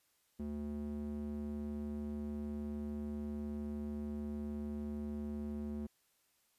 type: tone with band-pass filter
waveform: square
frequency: 73.42 Hz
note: D2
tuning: in tune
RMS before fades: -41 dBFS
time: 0.39-5.87 s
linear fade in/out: 10 ms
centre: 240 Hz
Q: 2.1
effects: white hiss -75 dBFS RMS until 6.58 s + resampled to 32000 Hz